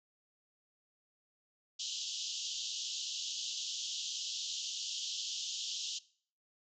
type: band-pass noise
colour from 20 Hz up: pink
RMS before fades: -40 dBFS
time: 1.79-5.99 s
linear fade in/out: 10 ms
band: 2900 to 7100 Hz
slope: 96 dB/octave
effects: noise-tail reverb RT60 0.5 s tail -20 dB re dry